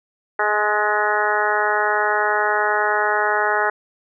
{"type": "harmonic tone with a mistuned harmonic", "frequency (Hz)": 209.9, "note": "G#3", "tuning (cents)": 19, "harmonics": [2, 3, 4, 5, 6, 7, 8, 9], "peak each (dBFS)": [-25, -26, -22, -27, -25, -23, -26, -27], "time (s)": [0.39, 3.7], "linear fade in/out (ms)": 5, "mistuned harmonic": 8, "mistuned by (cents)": 21, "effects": []}